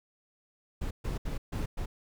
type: noise bursts at uneven times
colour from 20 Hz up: brown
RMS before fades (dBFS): -33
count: 5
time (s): 0.81-0.91 / 1.04-1.18 / 1.25-1.38 / 1.52-1.66 / 1.77-1.86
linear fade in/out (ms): 10
effects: none